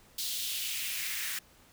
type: noise with high-pass filter sweep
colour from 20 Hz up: white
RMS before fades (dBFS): -35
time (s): 0.18-1.39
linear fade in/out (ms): 5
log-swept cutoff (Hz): 3900 to 1700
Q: 2.5
effects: pink hiss -60 dBFS RMS until 1.72 s